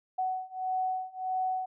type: beating tone pair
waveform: sine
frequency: 746 / 747.6 Hz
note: F#5 / F#5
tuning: +14 / +18 cents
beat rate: 1.6 Hz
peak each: -33 / -32 dBFS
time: 0.18-1.66 s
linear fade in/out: 10 ms
effects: none